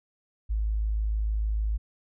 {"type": "tone", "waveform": "sine", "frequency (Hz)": 53.3, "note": "G#1", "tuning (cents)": 46, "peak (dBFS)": -24, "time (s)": [0.49, 1.78], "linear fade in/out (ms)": 20, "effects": []}